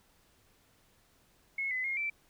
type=tone with pitch steps; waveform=sine; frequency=2179 / 2021 / 2141 / 2333 Hz; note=C#7 / B6 / C7 / D7; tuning=-30 / +39 / +39 / -12 cents; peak=-31 dBFS; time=1.58-2.1 s; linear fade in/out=5 ms; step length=130 ms; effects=pink hiss -67 dBFS RMS until 2.29 s